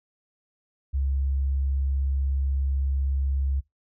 sine tone, 68.1 Hz, C#2, 30 cents flat, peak -22 dBFS, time 0.93-3.61 s, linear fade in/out 20 ms, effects noise-tail reverb RT60 0.2 s tail -25 dB re dry

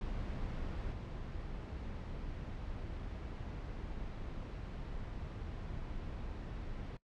brown noise with level steps, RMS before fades -40 / -43 dBFS, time 0.01-6.97 s, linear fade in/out 2 ms, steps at 0.92 s, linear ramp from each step 5 ms, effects noise-tail reverb RT60 0.1 s tail -20 dB re dry + low-pass 4000 Hz 12 dB/octave

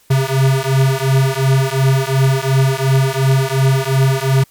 square beating tone pair, 132.5 / 135.3 Hz, C3 / C#3, +22 / -42 cents, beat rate 2.8 Hz, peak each -15 dBFS, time 0.1-4.44 s, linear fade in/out 10 ms, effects white hiss -52 dBFS RMS until 4.5 s + MP3 96 kbps

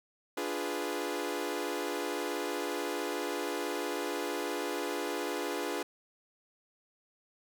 sawtooth chord, D diminished seventh, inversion none, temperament equal, 293.7 / 349.2 / 415.3 / 493.9 Hz, D4 / F4 / Ab4 / Cb5, 0 / 0 / 0 / 0 cents, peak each -35 / -34 / -34 / -35 dBFS, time 0.37-5.83 s, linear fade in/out 5 ms, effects none

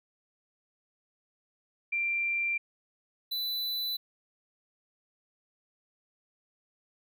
sine / square tone pair in turn, 2365 / 3990 Hz, D7 / B7, +12 / +17 cents, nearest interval major sixth, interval 905 cents, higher second, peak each -27 / -31 dBFS, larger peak first, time 1.92-2.58 / 3.31-3.97 s, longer neither, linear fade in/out 10 ms, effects none

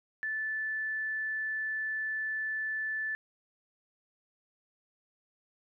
sine tone, 1750 Hz, A6, 10 cents flat, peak -31 dBFS, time 0.23-3.15 s, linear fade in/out 0 ms, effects none

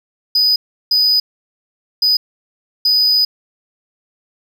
triangle tone bursts at uneven times, 4978 Hz, D#8, in tune, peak -9 dBFS, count 4, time 0.35-0.56 / 0.91-1.2 / 2.02-2.17 / 2.85-3.25 s, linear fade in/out 5 ms, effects none

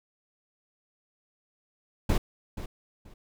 brown noise with echo, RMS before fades -23 dBFS, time 2.09-2.18 s, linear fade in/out 5 ms, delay 480 ms, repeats 2, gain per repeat -13 dB, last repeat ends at 3.14 s, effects none

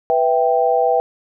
sine chord, E minor, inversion second, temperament equal, 493.9 / 659.3 / 784 Hz, B4 / E5 / G5, 0 / 0 / 0 cents, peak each -17 / -18 / -17 dBFS, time 0.1-1 s, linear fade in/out 0 ms, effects none

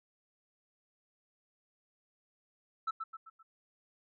sine tone with echo, 1318.5 Hz, E6, in tune, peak -28 dBFS, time 2.87-2.91 s, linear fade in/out 10 ms, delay 130 ms, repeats 4, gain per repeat -7 dB, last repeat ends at 3.43 s, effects tanh soft clip ceiling -30 dBFS

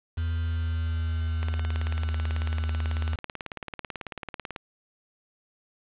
triangle tone with pitch glide, 82.41 to 79.01 Hz, E2 to D#2, 0 to +27 cents, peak -23 dBFS, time 0.17-3.16 s, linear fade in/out 10 ms, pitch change -73 cents, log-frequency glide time 0.43-2.17 s
click train, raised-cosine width 0.3 ms, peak -18 dBFS, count 58, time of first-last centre 1.43-4.562 s, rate 18.2 Hz
effects resampled to 8000 Hz + 7-bit

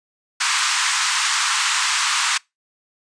pink band-pass noise, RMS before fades -20 dBFS, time 0.4-2.38 s, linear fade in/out 10 ms, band 980 to 9000 Hz, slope 48 dB/octave, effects noise-tail reverb RT60 0.2 s tail -25 dB re dry + resampled to 22050 Hz

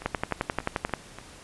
two click trains, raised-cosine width 0.5 ms, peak -23 / -10 dBFS, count 5 / 11, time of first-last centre 0.02-1.186 / 0.06-0.937 s, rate 3.43 / 11.4 Hz, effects pink hiss -48 dBFS RMS until 1.43 s + resampled to 24000 Hz

